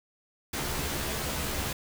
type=noise with comb filter; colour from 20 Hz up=pink; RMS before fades=-32 dBFS; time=0.53-1.73 s; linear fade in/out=5 ms; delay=14 ms; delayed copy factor=+0.95; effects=none